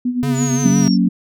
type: tone with tremolo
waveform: sine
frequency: 246.9 Hz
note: B3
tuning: in tune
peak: -14 dBFS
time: 0.05-0.67 s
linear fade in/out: 5 ms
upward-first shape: sine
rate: 8.6 Hz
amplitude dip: 65%
type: tone with vibrato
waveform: square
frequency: 138 Hz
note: C#3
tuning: 7 cents flat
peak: -19 dBFS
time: 0.23-0.88 s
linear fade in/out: 0 ms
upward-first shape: sine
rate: 5.9 Hz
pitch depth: 51 cents each way
type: exponential sweep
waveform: sine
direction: down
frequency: 7040 to 5370 Hz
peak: -23 dBFS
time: 0.34-0.98 s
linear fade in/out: 50 ms
type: chord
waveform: sine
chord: F# major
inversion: none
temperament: equal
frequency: 185 / 233.1 / 277.2 Hz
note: F#3 / A#3 / C#4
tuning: 0 / 0 / 0 cents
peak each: -14 / -16 / -18 dBFS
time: 0.64-1.09 s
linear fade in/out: 10 ms
effects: none